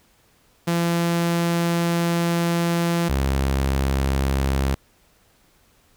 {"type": "tone pair in turn", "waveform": "sawtooth", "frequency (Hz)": [170.2, 67.54], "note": ["F3", "C#2"], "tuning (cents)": [-44, -44], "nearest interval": "octave + major third", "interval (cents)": 1600, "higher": "first", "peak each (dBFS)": -15, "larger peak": "neither", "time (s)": [[0.67, 3.09], [3.09, 4.75]], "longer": "first", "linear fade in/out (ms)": 10, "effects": ["pink hiss -59 dBFS RMS until 5.96 s"]}